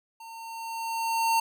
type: tone with level ramp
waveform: square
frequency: 910 Hz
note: A#5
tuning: 42 cents flat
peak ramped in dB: -43 to -21 dBFS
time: 0.2-1.4 s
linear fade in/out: 5 ms
effects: none